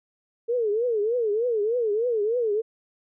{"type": "tone with vibrato", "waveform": "sine", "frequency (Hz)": 450.5, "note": "A4", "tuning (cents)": 41, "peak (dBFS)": -21, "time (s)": [0.48, 2.62], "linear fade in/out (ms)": 20, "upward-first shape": "triangle", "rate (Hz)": 3.3, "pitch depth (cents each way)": 200, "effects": []}